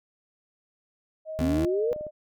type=tone with pitch glide; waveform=sine; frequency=630 to 606.8 Hz; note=D#5 to D#5; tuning=+21 to -44 cents; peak=-32 dBFS; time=1.25-2.11 s; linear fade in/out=50 ms; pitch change=-65 cents; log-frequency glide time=1.58-1.95 s
type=tone; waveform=25% pulse; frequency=78.3 Hz; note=D#2; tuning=11 cents sharp; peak=-24 dBFS; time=1.39-1.65 s; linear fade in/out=0 ms
type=exponential sweep; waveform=sine; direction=up; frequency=248.4 to 495.8 Hz; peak=-23 dBFS; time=1.41-1.93 s; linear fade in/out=0 ms
type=clicks; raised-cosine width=2 ms; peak=-30 dBFS; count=5; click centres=1.584 / 1.916 / 1.962 / 2.01 / 2.067 s
effects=none